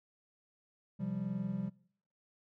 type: chord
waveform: triangle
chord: C suspended fourth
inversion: none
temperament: equal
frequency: 130.81 / 174.61 / 196 Hz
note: C3 / F3 / G3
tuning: 0 / 0 / 0 cents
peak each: -40 / -37 / -35 dBFS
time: 0.99-1.7 s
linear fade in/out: 20 ms
effects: noise-tail reverb RT60 0.6 s tail -23 dB re dry